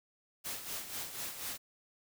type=noise with tremolo; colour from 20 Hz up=white; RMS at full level=-39 dBFS; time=0.44-1.58 s; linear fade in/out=20 ms; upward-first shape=sine; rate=4.1 Hz; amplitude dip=60%; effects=none